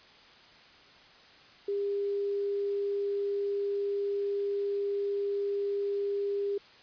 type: tone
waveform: sine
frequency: 402.5 Hz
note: G4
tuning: 46 cents sharp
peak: -28 dBFS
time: 1.68-6.58 s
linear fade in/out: 5 ms
effects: white hiss -55 dBFS RMS until 6.82 s + resampled to 11025 Hz